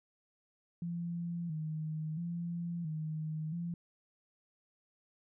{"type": "tone with vibrato", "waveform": "sine", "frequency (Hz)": 163.4, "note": "E3", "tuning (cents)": -15, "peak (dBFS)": -35, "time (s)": [0.82, 3.74], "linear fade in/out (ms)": 2, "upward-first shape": "square", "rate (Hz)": 0.74, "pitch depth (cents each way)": 80, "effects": []}